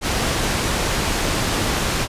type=low-pass noise; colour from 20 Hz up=pink; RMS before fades=-21 dBFS; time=0.01-2.08 s; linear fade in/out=50 ms; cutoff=8700 Hz; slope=12 dB/octave; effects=resampled to 32000 Hz